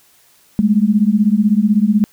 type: beating tone pair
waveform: sine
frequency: 201.9 / 217.9 Hz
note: G#3 / A3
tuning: -49 / -17 cents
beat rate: 16 Hz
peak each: -13 dBFS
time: 0.59-2.04 s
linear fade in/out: 0 ms
effects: white hiss -52 dBFS RMS until 2.12 s